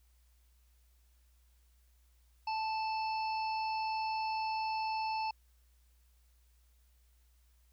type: harmonic tone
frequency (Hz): 879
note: A5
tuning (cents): -2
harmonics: 1 / 3 / 5 / 6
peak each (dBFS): -33 / -43 / -47 / -49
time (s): 2.47-5.31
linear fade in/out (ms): 5
effects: added 60 Hz sine -64 dBFS peak until 7.72 s + white hiss -75 dBFS RMS until 7.72 s